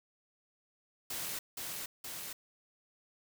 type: noise with echo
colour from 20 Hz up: white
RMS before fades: -39 dBFS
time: 1.1-1.39 s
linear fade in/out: 5 ms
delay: 470 ms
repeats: 2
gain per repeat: -2 dB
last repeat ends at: 2.33 s
effects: none